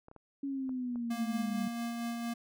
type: clicks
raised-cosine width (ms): 1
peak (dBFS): -37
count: 5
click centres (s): 0.084 / 0.114 / 0.163 / 0.693 / 0.958
type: exponential sweep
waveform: sine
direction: down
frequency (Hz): 280.2 to 196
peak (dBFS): -33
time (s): 0.43-1.68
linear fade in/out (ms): 5
type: tone with tremolo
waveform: square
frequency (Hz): 234.2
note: A#3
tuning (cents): +8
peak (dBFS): -34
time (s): 1.1-2.34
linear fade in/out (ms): 10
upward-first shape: sine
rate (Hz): 4.4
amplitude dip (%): 30
effects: none